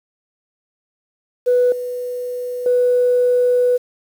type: tone with level steps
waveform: sine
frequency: 493.9 Hz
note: B4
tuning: in tune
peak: -10 / -22 / -11 dBFS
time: 1.46-3.78 s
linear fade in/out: 20 ms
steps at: 1.72 / 2.66 s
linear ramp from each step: 2 ms
effects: tanh soft clip ceiling -7 dBFS + 7-bit